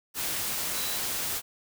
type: tone in noise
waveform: sine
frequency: 3951 Hz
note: B7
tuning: in tune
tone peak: -38 dBFS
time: 0.73-1.01 s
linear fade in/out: 50 ms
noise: white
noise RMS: -31 dBFS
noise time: 0.14-1.42 s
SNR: -10 dB
effects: none